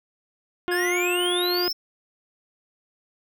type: harmonic tone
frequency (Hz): 355.5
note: F4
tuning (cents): +31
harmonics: 1 / 2 / 3 / 4 / 5 / 6 / 7 / 8 / 9 / 10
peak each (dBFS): -24 / -33 / -35 / -34 / -41 / -41 / -44 / -40 / -43 / -48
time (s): 0.68-1.68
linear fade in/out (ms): 0
type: exponential sweep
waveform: square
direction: up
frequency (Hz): 1661.2 to 5430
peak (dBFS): -25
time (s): 0.71-1.73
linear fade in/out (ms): 10
effects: none